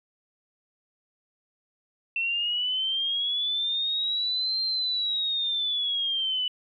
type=linear two-way sweep; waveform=sine; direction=up then down; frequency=2683 to 4169 to 2965 Hz; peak=-24 dBFS; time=2.16-6.48 s; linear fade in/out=2 ms; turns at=4.62 s; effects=MP3 96 kbps